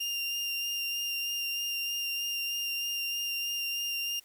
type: tone with vibrato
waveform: 30% pulse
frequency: 2794 Hz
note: F7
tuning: in tune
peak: -28 dBFS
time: 0-4.2 s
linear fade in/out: 10 ms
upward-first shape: sine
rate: 3.2 Hz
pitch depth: 10 cents each way
effects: white hiss -61 dBFS RMS until 4.24 s

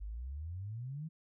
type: exponential sweep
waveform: sine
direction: up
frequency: 48.26 to 164.81 Hz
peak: -39 dBFS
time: 0-1.09 s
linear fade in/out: 20 ms
effects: none

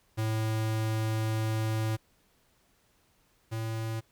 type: tone pair in turn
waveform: square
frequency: 110.1 / 112.02 Hz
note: A2 / A2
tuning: +2 / +32 cents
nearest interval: unison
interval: 30 cents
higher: second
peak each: -28 / -32 dBFS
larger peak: first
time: 0.17-1.97 / 3.51-4.01 s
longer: first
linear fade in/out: 20 ms
effects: pink hiss -68 dBFS RMS until 4.11 s

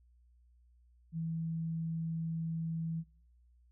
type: tone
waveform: sine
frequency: 163.3 Hz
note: E3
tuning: 16 cents flat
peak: -34 dBFS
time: 1.12-3.04 s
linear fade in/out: 50 ms
effects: noise-tail reverb RT60 0.6 s tail -20 dB re dry + added 60 Hz sine -62 dBFS peak until 3.71 s

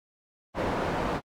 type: low-pass noise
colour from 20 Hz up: white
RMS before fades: -29 dBFS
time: 0.54-1.21 s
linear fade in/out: 50 ms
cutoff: 860 Hz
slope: 12 dB/octave
effects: AAC 64 kbps

